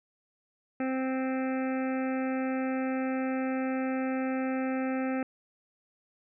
harmonic tone, 261.6 Hz, C4, in tune, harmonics 1 / 2 / 3 / 5 / 6 / 7 / 8 / 9 / 10, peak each -29 / -35 / -39 / -43 / -45 / -46 / -47 / -48 / -49 dBFS, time 0.8-5.23 s, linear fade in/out 2 ms, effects none

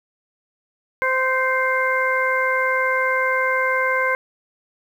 harmonic tone with a mistuned harmonic, 519 Hz, C5, 14 cents flat, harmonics 1 / 2 / 3 / 4, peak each -23 / -23 / -22 / -23 dBFS, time 1.02-4.15 s, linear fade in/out 0 ms, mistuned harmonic 4, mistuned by +22 cents, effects 8-bit

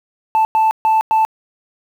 sine tone bursts at uneven times, 880 Hz, A5, in tune, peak -8 dBFS, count 4, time 0.35-0.45 / 0.55-0.71 / 0.85-1.01 / 1.11-1.25 s, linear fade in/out 0 ms, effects tanh soft clip ceiling -9 dBFS + 7-bit

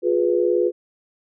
sine chord, F diminished, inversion none, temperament equal with one note detuned, 355.1 / 415.3 / 493.9 Hz, F4 / Ab4 / Cb5, +29 / 0 / 0 cents, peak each -19 / -22 / -21 dBFS, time 0.02-0.72 s, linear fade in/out 50 ms, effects none

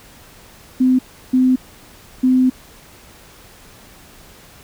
sine tone bursts at uneven times, 256.3 Hz, C4, 36 cents flat, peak -10 dBFS, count 3, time 0.8-0.99 / 1.33-1.56 / 2.23-2.5 s, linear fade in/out 10 ms, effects pink hiss -44 dBFS RMS until 4.63 s

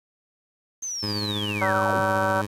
sine linear sweep, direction down, 6390 to 73.42 Hz, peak -28 dBFS, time 0.82-2.01 s, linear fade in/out 10 ms
15% pulse tone with tremolo, 103.83 Hz, G#2, in tune, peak -20 dBFS, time 1.02-2.47 s, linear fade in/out 20 ms, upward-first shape sine, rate 15 Hz, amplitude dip 25%
harmonic tone, 190.4 Hz, F#3, 50 cents sharp, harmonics 3 / 4 / 5 / 6 / 7 / 8, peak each -25 / -30 / -27 / -30 / -31 / -28 dBFS, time 1.61-2.42 s, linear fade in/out 10 ms
effects resampled to 32000 Hz + 8-bit

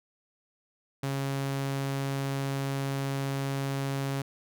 sawtooth tone, 137.3 Hz, C#3, 16 cents flat, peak -25 dBFS, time 1.03-4.22 s, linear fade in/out 5 ms, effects none

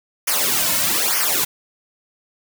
white noise with flanger, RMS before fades -19 dBFS, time 0.27-1.45 s, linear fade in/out 10 ms, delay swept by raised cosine 0.25 to 2.55 ms, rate 1.1 Hz, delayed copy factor -0.9, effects none

